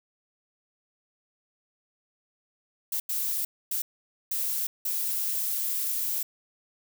violet noise bursts at uneven times, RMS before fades -29 dBFS, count 5, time 2.92-3 / 3.09-3.45 / 3.71-3.82 / 4.31-4.67 / 4.85-6.23 s, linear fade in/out 5 ms, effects none

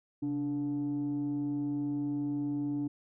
sine tone pair together, 133.92 / 290.4 Hz, C3 / D4, +41 / -19 cents, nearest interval octave + minor second, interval 1340 cents, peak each -37 / -29 dBFS, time 0.22-2.88 s, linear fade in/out 10 ms, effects tanh soft clip ceiling -27 dBFS

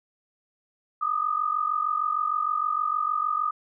sine tone pair together, 1206.5 / 1253 Hz, D6 / D#6, +46 / +12 cents, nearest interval minor second, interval 66 cents, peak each -26 / -26 dBFS, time 1.01-3.51 s, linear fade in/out 10 ms, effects none

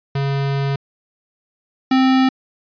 square tone pair in turn, 138.59 / 261.6 Hz, C#3 / C4, 0 / 0 cents, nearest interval major seventh, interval 1100 cents, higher second, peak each -18 / -12 dBFS, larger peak second, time 0.15-0.76 / 1.91-2.29 s, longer first, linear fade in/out 5 ms, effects resampled to 11025 Hz

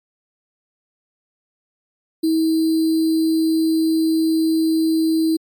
sine tone with sample-and-hold, 321.2 Hz, E4, 45 cents flat, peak -14 dBFS, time 2.23-5.37 s, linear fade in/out 10 ms, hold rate 4410 Hz, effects MP3 96 kbps

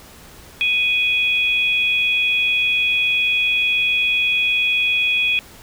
sine tone pair together, 2489 / 3342 Hz, D#7 / G#7, 0 / +10 cents, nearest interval perfect fourth, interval 510 cents, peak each -16 / -22 dBFS, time 0.61-5.39 s, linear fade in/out 0 ms, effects pink hiss -43 dBFS RMS until 5.62 s

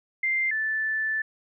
sine tone pair in turn, 2093 / 1755.5 Hz, C7 / A6, 0 / -4 cents, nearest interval minor third, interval 304 cents, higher first, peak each -22 / -24 dBFS, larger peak first, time 0.23-0.51 / 0.51-1.22 s, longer second, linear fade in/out 5 ms, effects none

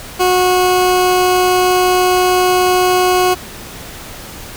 20% pulse tone, 365.1 Hz, F#4, 23 cents flat, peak -5 dBFS, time 0.19-3.35 s, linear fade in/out 20 ms, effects pink hiss -31 dBFS RMS until 4.56 s

